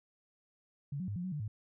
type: tone with pitch steps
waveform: sine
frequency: 141.8 / 184.3 / 102.2 / 176.6 / 186.2 / 148.5 / 106.7 Hz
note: C#3 / F#3 / G#2 / F3 / F#3 / D3 / G#2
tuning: +40 / -7 / -27 / +20 / +11 / +20 / +47 cents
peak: -35 dBFS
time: 0.92-1.48 s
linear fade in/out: 5 ms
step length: 80 ms
effects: none